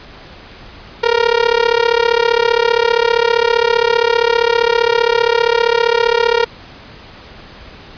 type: tone with amplitude modulation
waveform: sawtooth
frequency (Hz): 467.8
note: A#4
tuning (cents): +6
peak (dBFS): -3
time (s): 1.03-6.45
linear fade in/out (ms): 10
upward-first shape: sine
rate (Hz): 35.2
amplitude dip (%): 90
effects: pink hiss -37 dBFS RMS until 7.97 s + resampled to 11025 Hz